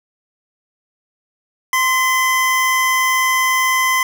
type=tone pair together; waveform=square; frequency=1042 / 2032 Hz; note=C6 / B6; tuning=-7 / +49 cents; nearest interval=octave; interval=1156 cents; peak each=-17 dBFS; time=1.73-4.03 s; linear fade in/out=2 ms; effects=none